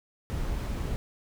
brown noise, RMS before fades -31 dBFS, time 0.3-0.96 s, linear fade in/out 0 ms, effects none

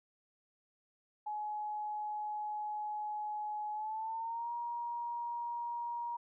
sine tone with pitch glide, 844 to 947.4 Hz, G#5 to A#5, +28 to +28 cents, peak -36 dBFS, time 1.26-6.17 s, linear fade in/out 10 ms, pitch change +200 cents, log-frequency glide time 3.72-4.51 s, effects none

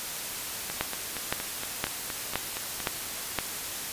two click trains, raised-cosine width 0.3 ms, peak -9 / -17 dBFS, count 6 / 10, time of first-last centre 0.81-3.387 / 0.7-2.803 s, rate 1.94 / 4.28 Hz, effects white hiss -35 dBFS RMS until 3.92 s + resampled to 32000 Hz

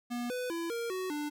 square tone with pitch steps, 241.3 / 498.8 / 335.7 / 466.6 / 372.4 / 295.9 Hz, B3 / B4 / E4 / A#4 / F#4 / D4, -40 / +17 / +32 / +2 / +11 / +13 cents, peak -34 dBFS, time 0.1-1.3 s, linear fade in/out 20 ms, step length 200 ms, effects none

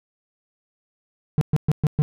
triangle tone bursts, 150.5 Hz, D3, 43 cents sharp, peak -12 dBFS, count 5, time 1.38-2.02 s, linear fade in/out 0 ms, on 32 ms, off 120 ms, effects none

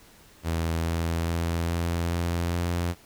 sawtooth tone with pitch steps, 82.41 / 83.22 / 84.04 / 84.87 / 85.71 / 86.56 Hz, E2 / E2 / E2 / F2 / F2 / F2, 0 / +17 / +34 / -49 / -32 / -15 cents, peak -21 dBFS, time 0.43-2.95 s, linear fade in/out 50 ms, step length 420 ms, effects pink hiss -54 dBFS RMS until 3.05 s

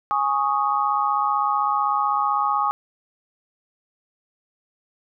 sine chord, Ab suspended fourth, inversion none, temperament equal, 830.6 / 1108.7 / 1244.5 Hz, Ab5 / Db6 / Eb6, 0 / 0 / 0 cents, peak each -23 dBFS, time 0.11-2.71 s, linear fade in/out 0 ms, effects none

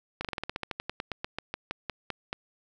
slowing click train, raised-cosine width 0.3 ms, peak -16 dBFS, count 21, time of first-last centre 0.21-2.329 s, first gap 37 ms, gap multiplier 1.1, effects none

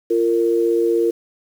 sine tone pair together, 344.5 / 460.6 Hz, F4 / A#4, -24 / -21 cents, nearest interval perfect fourth, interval 503 cents, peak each -17 dBFS, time 0.1-1.11 s, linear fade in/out 10 ms, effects 7-bit

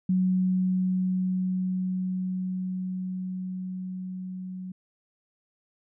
sine tone with level ramp, 185 Hz, F#3, in tune, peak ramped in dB -20 to -34 dBFS, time 0.09-4.72 s, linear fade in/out 5 ms, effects none

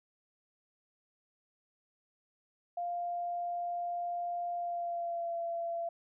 sine tone with pitch glide, 698.5 to 678.6 Hz, F5 to F5, 0 to -50 cents, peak -33 dBFS, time 2.77-5.89 s, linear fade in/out 5 ms, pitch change -50 cents, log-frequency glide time 4.55-5.37 s, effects none

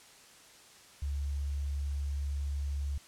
sine tone with quantisation, 71 Hz, C#2, 42 cents sharp, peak -31 dBFS, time 1.02-2.98 s, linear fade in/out 5 ms, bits 10, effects white hiss -56 dBFS RMS until 3.07 s + low-pass 9000 Hz 12 dB/octave

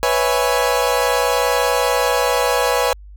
30% pulse chord, C# minor seventh, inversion third, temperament equal, 493.9 / 554.4 / 659.3 / 830.6 Hz, B4 / C#5 / E5 / G#5, 0 / 0 / 0 / 0 cents, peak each -16 / -18 / -21 / -19 dBFS, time 0.03-2.93 s, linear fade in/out 0 ms, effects added 50 Hz sine -36 dBFS peak until 3.16 s

